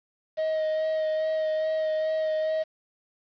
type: tone with vibrato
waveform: triangle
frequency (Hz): 628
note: D#5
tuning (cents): +16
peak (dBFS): -22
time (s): 0.37-2.64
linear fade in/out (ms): 20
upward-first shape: sine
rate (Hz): 2.4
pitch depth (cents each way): 12
effects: resampled to 11025 Hz + 8-bit